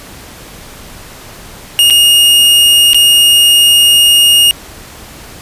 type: tone with dropouts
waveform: 45% pulse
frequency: 2850 Hz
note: F7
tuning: 34 cents sharp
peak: -4 dBFS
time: 1.79-4.51 s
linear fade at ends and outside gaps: 0 ms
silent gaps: 1.9-1.906 / 2.933-2.945 s
effects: pink hiss -32 dBFS RMS until 5.41 s + resampled to 32000 Hz